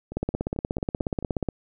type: two click trains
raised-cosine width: 2 ms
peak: -23 / -12 dBFS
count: 6 / 23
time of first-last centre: 0.12-1.226 / 0.17-1.487 s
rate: 4.52 / 16.7 Hz
effects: none